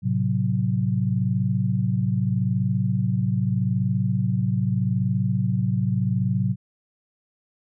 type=chord; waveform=sine; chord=F# diminished; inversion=first; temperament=equal; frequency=110 / 130.81 / 185 Hz; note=A2 / C3 / F#3; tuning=0 / 0 / 0 cents; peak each=-24 dBFS; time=0.02-6.56 s; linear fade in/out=50 ms; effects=none